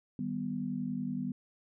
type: chord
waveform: sine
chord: Eb augmented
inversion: none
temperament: equal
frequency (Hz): 155.56 / 196 / 246.9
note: Eb3 / G3 / B3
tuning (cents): 0 / 0 / 0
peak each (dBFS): -40 / -37 / -35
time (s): 0.19-1.32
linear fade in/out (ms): 2
effects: none